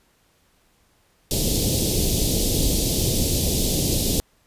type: band-stop noise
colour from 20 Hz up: pink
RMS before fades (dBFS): -21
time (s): 1.31-4.2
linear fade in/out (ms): 0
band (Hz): 520 to 3600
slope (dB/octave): 24
effects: pink hiss -62 dBFS RMS until 4.46 s + resampled to 32000 Hz